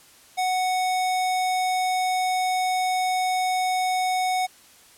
square tone, 740 Hz, F#5, in tune, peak -22 dBFS, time 0.37-4.47 s, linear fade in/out 20 ms, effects white hiss -52 dBFS RMS until 4.97 s + low-pass 12000 Hz 12 dB/octave

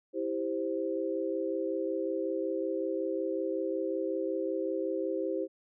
sine chord, C major, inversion first, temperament just, 327 / 392.4 / 523.3 Hz, E4 / G4 / C5, -14 / +2 / 0 cents, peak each -34 dBFS, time 0.13-5.48 s, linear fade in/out 50 ms, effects none

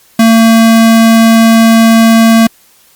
square tone, 226.3 Hz, A3, 49 cents sharp, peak -3 dBFS, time 0.19-2.47 s, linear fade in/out 5 ms, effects white hiss -45 dBFS RMS until 2.95 s + Opus 48 kbps

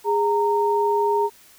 sine tone pair together, 411.3 / 923.3 Hz, G#4 / A#5, -17 / -17 cents, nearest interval octave + major second, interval 1400 cents, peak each -20 dBFS, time 0.04-1.3 s, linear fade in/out 50 ms, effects white hiss -51 dBFS RMS until 1.58 s

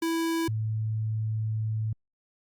square / sine tone pair in turn, 329.6 / 109.48 Hz, E4 / A2, 0 / -8 cents, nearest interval octave + perfect fifth, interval 1908 cents, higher first, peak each -26 dBFS, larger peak neither, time 0.02-0.48 / 0.48-1.93 s, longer second, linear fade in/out 5 ms, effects Opus 48 kbps

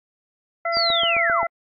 harmonic tone, 676 Hz, E5, 43 cents sharp, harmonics 1 / 2 / 3, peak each -23 / -26 / -28 dBFS, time 0.65-1.47 s, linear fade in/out 5 ms
sine linear sweep, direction down, 4978 to 693 Hz, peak -19 dBFS, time 0.72-1.45 s, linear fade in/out 50 ms
click train, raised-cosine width 1 ms, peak -18 dBFS, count 6, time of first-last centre 0.77-1.431 s, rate 7.57 Hz
effects AAC 64 kbps

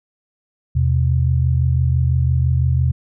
sine tone pair together, 81.35 / 127.3 Hz, E2 / C3, -22 / -47 cents, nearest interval minor sixth, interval 775 cents, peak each -16 dBFS, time 0.75-2.92 s, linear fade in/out 10 ms, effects none

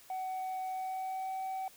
sine tone with pitch glide, 751 to 761 Hz, F#5 to F#5, +26 to +48 cents, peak -32 dBFS, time 0.1-1.68 s, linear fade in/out 2 ms, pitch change +22 cents, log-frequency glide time 0.69-1.33 s, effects tanh soft clip ceiling -34 dBFS + white hiss -58 dBFS RMS until 1.76 s

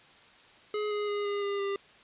square tone with pitch steps, 421 / 416.2 / 411.4 / 406.7 / 402 / 397.4 Hz, G#4 / G#4 / G#4 / G#4 / G4 / G4, +24 / +4 / -16 / -36 / +44 / +24 cents, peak -30 dBFS, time 0.74-1.76 s, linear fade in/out 2 ms, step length 170 ms, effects white hiss -56 dBFS RMS until 2.03 s + resampled to 8000 Hz

